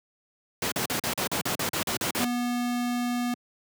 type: noise bursts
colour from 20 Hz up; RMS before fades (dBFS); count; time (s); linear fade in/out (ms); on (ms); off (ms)
pink; -27; 12; 0.62-2.247; 2; 98; 41
type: tone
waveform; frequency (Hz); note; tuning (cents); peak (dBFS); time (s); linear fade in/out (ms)
square; 243.3; B3; -26; -26; 2.2-3.34; 2
effects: high-pass 150 Hz 12 dB/octave